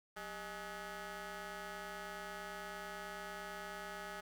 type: ring-modulated tone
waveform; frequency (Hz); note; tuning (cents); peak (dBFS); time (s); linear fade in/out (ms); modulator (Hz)
15% pulse; 216.9; A3; -25; -35; 0.16-4.21; 10; 1050
effects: none